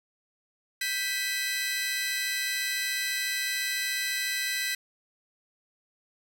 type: tone cluster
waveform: sawtooth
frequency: 1570 / 1973 / 2542 / 4080 Hz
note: G6 / B6 / D#7 / C8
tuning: +2 / -2 / +36 / -44 cents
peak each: -32 / -27 / -33 / -33 dBFS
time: 0.81-4.75 s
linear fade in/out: 5 ms
effects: none